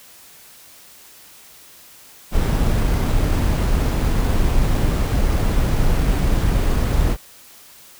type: noise with sample-and-hold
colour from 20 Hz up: brown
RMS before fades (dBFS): -17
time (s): 2.31-7.17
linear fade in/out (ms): 50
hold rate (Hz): 11025
effects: white hiss -45 dBFS RMS until 7.99 s